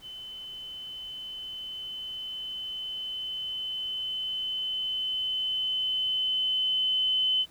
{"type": "tone with level ramp", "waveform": "sine", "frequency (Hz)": 3040, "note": "F#7", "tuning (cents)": 46, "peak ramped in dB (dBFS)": [-39, -22], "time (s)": [0.01, 7.46], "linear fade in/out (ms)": 50, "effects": ["pink hiss -57 dBFS RMS until 7.5 s"]}